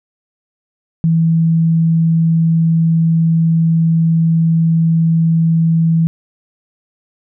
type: tone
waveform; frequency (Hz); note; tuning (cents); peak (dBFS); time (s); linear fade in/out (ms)
sine; 163.9; E3; -10; -9; 1.04-6.07; 0
effects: none